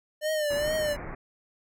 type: tone with vibrato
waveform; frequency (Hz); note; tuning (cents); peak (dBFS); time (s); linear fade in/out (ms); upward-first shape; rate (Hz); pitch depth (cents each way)
square; 601; D5; +40; -26; 0.21-0.97; 50; triangle; 2.3; 84
type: low-pass noise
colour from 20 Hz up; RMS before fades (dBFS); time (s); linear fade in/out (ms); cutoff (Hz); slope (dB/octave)
pink; -38; 0.5-1.15; 5; 2300; 96
effects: none